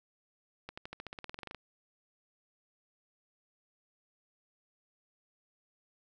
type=accelerating click train; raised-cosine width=0.3 ms; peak=-26 dBFS; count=16; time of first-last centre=0.69-1.547 s; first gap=85 ms; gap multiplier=0.94; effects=none